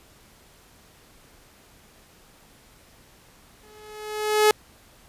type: tone with exponential growth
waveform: sawtooth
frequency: 425.4 Hz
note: G#4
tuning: 42 cents sharp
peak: -9 dBFS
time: 3.63-4.51 s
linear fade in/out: 2 ms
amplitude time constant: 190 ms
effects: pink hiss -54 dBFS RMS until 5.08 s + resampled to 32000 Hz